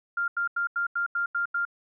sine tone bursts, 1396.9 Hz, F6, in tune, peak -24 dBFS, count 8, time 0.17-1.652 s, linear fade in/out 5 ms, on 110 ms, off 86 ms, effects none

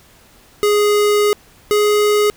square tone pair in turn, 415.3 / 417.7 Hz, G#4 / G#4, 0 / +10 cents, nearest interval unison, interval 10 cents, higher second, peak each -12 dBFS, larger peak neither, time 0.63-1.33 / 1.71-2.3 s, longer first, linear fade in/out 0 ms, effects pink hiss -48 dBFS RMS until 2.36 s

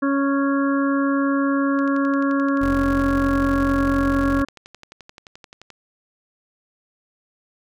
harmonic tone, 277.2 Hz, C#4, in tune, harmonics 1 / 2 / 4 / 5 / 6, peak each -18 / -27 / -27 / -30 / -31 dBFS, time 0.02-4.45 s, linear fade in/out 10 ms
click train, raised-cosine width 0.2 ms, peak -24 dBFS, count 46, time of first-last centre 1.79-5.703 s, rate 11.5 Hz
25% pulse tone, 44.38 Hz, F1, 29 cents sharp, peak -21 dBFS, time 2.61-4.43 s, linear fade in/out 10 ms
effects none

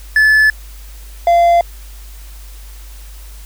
triangle tone pair in turn, 1732 / 688.1 Hz, A6 / F5, -28 / -26 cents, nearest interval octave + major third, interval 1598 cents, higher first, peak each -5 dBFS, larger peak neither, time 0.16-0.5 / 1.27-1.61 s, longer neither, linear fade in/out 2 ms, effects added 50 Hz sine -31 dBFS peak until 3.45 s + white hiss -42 dBFS RMS until 3.45 s

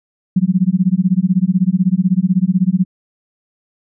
sine tone with tremolo, 185 Hz, F#3, in tune, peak -7 dBFS, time 0.36-2.85 s, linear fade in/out 5 ms, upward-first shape sine, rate 16 Hz, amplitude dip 100%, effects none

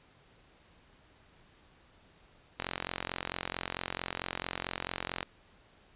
click train, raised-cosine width 0.3 ms, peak -17 dBFS, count 118, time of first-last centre 2.6-5.229 s, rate 44.5 Hz, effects pink hiss -62 dBFS RMS until 5.95 s + resampled to 8000 Hz

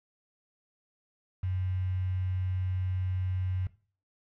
sine tone with quantisation, 92.5 Hz, F#2, in tune, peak -28 dBFS, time 1.43-3.67 s, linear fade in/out 5 ms, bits 8, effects noise-tail reverb RT60 0.4 s tail -17 dB re dry + low-pass 2000 Hz 12 dB/octave

